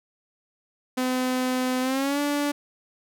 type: tone with pitch glide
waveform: sawtooth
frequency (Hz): 254.8 to 289.3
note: C4 to D4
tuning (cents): -46 to -26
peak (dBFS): -19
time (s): 0.97-2.52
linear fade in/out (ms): 10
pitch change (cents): +220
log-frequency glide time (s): 1.81-2.2
effects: none